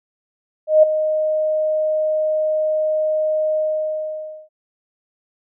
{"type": "tone with ADSR envelope", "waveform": "sine", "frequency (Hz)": 620, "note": "D#5", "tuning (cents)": -6, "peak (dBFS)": -5, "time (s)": [0.67, 4.49], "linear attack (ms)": 160, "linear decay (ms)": 8, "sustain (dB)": -11, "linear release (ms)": 920, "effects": []}